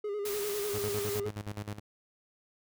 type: tone with vibrato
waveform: triangle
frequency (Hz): 411.4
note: G#4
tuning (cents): -16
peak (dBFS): -30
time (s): 0.04-1.29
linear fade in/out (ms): 5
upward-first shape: square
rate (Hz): 10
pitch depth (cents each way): 40
type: noise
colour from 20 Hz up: white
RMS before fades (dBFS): -39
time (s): 0.25-1.2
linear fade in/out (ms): 5
type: tone with tremolo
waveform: sawtooth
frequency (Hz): 103.83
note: G#2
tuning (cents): 0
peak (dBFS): -31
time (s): 0.73-1.8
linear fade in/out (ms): 20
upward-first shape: square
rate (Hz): 9.5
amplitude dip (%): 80
effects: none